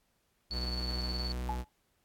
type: tone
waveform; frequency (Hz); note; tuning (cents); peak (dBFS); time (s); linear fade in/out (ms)
45% pulse; 61.74; B1; 0; -34; 0.5-1.65; 50
type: tone with tremolo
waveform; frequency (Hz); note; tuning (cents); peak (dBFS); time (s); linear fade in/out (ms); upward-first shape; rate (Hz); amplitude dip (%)
sine; 4452; C#8; +7; -35; 0.51-1.32; 0; square; 19; 50
type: tone with exponential decay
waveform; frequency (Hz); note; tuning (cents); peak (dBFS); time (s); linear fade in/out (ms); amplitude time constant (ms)
sine; 855; A5; -50; -30; 1.49-1.69; 2; 43
effects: pink hiss -75 dBFS RMS until 2.04 s + AAC 64 kbps